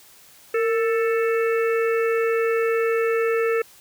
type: harmonic tone with a mistuned harmonic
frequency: 441.4 Hz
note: A4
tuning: 5 cents sharp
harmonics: 1 / 3 / 4 / 5 / 6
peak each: -19 / -29 / -31 / -33 / -35 dBFS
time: 0.54-3.62 s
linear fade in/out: 5 ms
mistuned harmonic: 1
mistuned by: +63 cents
effects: white hiss -50 dBFS RMS until 3.8 s